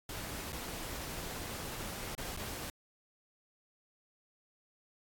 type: noise with dropouts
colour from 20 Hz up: pink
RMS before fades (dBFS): -42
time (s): 0.09-2.7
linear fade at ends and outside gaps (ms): 2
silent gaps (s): 0.523-0.528 / 2.151-2.179 / 2.366-2.372
effects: AAC 64 kbps